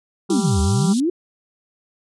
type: harmonic tone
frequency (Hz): 196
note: G3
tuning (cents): 0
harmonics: 1 / 2 / 4 / 5 / 6 / 7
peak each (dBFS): -21 / -27 / -33 / -35 / -37 / -38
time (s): 0.29-0.94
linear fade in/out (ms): 20
type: exponential two-way sweep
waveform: sine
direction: down then up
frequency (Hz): 370 to 73.42 to 370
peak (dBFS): -16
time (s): 0.3-1.1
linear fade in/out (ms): 5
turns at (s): 0.61
type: band-pass noise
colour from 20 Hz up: white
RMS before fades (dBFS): -32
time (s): 0.3-1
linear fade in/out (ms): 0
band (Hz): 3200 to 10000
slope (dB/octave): 48
effects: resampled to 24000 Hz